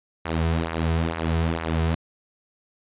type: tone with flanger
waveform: sawtooth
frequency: 81.9 Hz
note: E2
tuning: 11 cents flat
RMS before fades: -24 dBFS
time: 0.25-1.95 s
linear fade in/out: 5 ms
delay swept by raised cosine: 0.24 to 3.64 ms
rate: 2.2 Hz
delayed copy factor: -0.75
effects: resampled to 8000 Hz